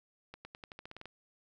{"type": "accelerating click train", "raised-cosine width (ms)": 0.3, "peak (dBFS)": -30, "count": 11, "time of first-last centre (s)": [0.34, 1.056], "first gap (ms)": 110, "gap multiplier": 0.9, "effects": []}